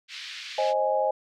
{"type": "band-pass noise", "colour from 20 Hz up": "white", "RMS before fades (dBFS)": -39, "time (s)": [0.08, 0.74], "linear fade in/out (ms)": 50, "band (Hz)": [1800, 4400], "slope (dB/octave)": 24}
{"type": "chord", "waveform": "sine", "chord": "Ab major", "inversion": "first", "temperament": "equal with one note detuned", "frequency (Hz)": [528.7, 622.3, 830.6], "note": ["C5", "Eb5", "Ab5"], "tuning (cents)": [18, 0, 0], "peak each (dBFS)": -26, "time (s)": [0.58, 1.11], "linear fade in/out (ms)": 5}
{"effects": []}